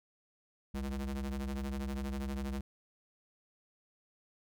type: ring-modulated tone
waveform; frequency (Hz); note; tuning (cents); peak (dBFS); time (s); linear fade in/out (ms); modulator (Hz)
square; 69.1; C#2; -5; -33; 0.74-2.61; 5; 132
effects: none